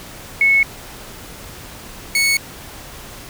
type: tone pair in turn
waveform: sine / sawtooth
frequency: 2200 / 2211 Hz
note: C#7 / C#7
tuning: -14 / -5 cents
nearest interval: unison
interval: 9 cents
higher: second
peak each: -10 dBFS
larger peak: neither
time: 0.41-0.63 / 2.15-2.37 s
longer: neither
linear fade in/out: 2 ms
effects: pink hiss -36 dBFS RMS until 3.29 s